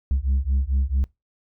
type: beating tone pair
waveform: sine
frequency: 65 / 69.5 Hz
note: C2 / C#2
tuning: -11 / +5 cents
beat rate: 4.5 Hz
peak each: -20 dBFS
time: 0.11-1.04 s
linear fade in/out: 0 ms
effects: noise-tail reverb RT60 0.2 s tail -23 dB re dry + tanh soft clip ceiling -16 dBFS